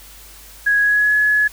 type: tone with pitch glide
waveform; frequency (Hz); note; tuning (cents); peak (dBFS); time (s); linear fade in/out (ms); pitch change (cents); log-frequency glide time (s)
sine; 1661 to 1696.9; G#6 to G#6; 0 to +37; -12; 0.66-1.48; 10; +37; 0.8-1.14
effects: added 50 Hz sine -44 dBFS peak until 1.52 s + white hiss -42 dBFS RMS until 1.52 s